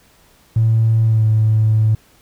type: tone with pitch glide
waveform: triangle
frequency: 112.2 to 109.07 Hz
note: A2 to A2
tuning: +34 to -15 cents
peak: -7 dBFS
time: 0.56-1.95 s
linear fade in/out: 5 ms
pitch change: -49 cents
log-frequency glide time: 1.03-1.25 s
effects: tanh soft clip ceiling -8 dBFS + pink hiss -52 dBFS RMS until 2.21 s